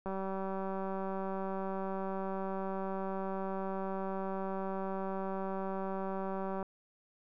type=click train; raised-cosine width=1 ms; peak=-25 dBFS; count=1262; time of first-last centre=0.06-6.628 s; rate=192 Hz; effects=none